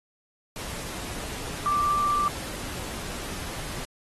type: tone in noise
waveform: sine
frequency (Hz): 1175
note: D6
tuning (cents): +1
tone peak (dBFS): -21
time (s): 1.66-2.28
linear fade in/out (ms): 0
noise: pink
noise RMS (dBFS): -36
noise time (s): 0.56-3.85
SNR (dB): +12
effects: AAC 32 kbps